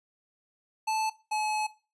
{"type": "tone pair in turn", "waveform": "square", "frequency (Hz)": [874, 855.5], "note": ["A5", "A5"], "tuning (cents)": [-12, -49], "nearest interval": "unison", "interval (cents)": 37, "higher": "first", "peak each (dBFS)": [-27, -28], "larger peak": "first", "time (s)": [[0.87, 1.1], [1.31, 1.67]], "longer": "second", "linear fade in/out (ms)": 10, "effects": ["noise-tail reverb RT60 0.3 s tail -17 dB re dry", "resampled to 24000 Hz"]}